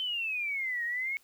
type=exponential two-way sweep; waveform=sine; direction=down then up; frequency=3095 to 1860 to 2211 Hz; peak=-30 dBFS; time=0-1.17 s; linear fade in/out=0 ms; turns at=0.84 s; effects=white hiss -64 dBFS RMS until 1.23 s